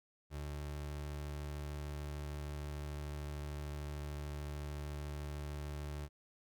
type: tone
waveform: 30% pulse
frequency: 73.42 Hz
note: D2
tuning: in tune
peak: -38 dBFS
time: 0.3-6.09 s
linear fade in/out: 50 ms
effects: none